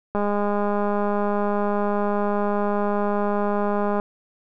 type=click train; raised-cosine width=1 ms; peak=-11 dBFS; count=790; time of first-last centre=0.15-3.999 s; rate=205 Hz; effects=none